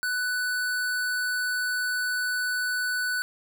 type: tone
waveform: square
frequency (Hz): 1491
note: F#6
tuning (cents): +13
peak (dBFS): -26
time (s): 0.03-3.22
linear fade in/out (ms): 0
effects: none